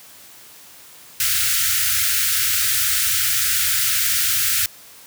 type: band-stop noise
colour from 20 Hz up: white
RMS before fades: -19 dBFS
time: 1.2-4.66 s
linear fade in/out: 2 ms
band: 120 to 1300 Hz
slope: 96 dB/octave
effects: white hiss -44 dBFS RMS until 5.06 s + high-pass 60 Hz 12 dB/octave